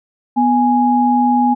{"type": "tone pair together", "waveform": "sine", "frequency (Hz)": [246.8, 830.6], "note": ["B3", "G#5"], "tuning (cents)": [-1, 0], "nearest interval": "octave + major sixth", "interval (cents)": 2101, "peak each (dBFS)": -13, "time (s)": [0.36, 1.55], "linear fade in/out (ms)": 20, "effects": []}